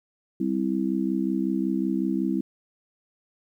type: harmonic tone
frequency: 65.41 Hz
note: C2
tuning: in tune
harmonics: 3 / 4 / 5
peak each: -27 / -27 / -27 dBFS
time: 0.4-2.41 s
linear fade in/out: 5 ms
effects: 10-bit